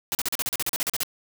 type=noise bursts; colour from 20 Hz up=white; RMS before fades=-26 dBFS; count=14; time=0.12-1.033 s; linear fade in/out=0 ms; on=29 ms; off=39 ms; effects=none